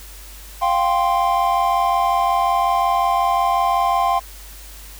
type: chord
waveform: triangle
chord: F suspended second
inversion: none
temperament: equal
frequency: 698.5 / 784 / 1046.5 Hz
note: F5 / G5 / C6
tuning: 0 / 0 / 0 cents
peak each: -18 / -18 / -17 dBFS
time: 0.61-4.2 s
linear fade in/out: 20 ms
effects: added 50 Hz sine -38 dBFS peak until 4.99 s + white hiss -41 dBFS RMS until 4.99 s